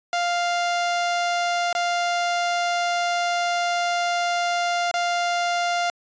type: tone with dropouts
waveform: sawtooth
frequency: 698.5 Hz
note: F5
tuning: in tune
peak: -17 dBFS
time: 0.13-5.9 s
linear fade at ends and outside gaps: 1 ms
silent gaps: 1.728-1.75 / 4.913-4.94 s
effects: resampled to 16000 Hz